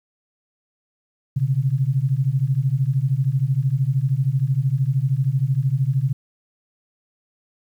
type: beating tone pair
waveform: sine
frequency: 127.4 / 140.4 Hz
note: C3 / C#3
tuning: -46 / +22 cents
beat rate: 13 Hz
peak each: -20 dBFS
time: 1.36-6.13 s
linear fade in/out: 10 ms
effects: 9-bit